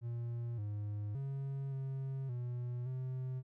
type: tone with pitch steps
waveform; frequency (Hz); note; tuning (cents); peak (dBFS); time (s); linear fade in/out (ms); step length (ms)
triangle; 118.4 / 103.8 / 136.9 / 134.5 / 122.2 / 129.1; A#2 / G#2 / C#3 / C3 / B2 / C3; +27 / 0 / -21 / +48 / -18 / -23; -35; 0.01-3.43; 50; 570
effects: none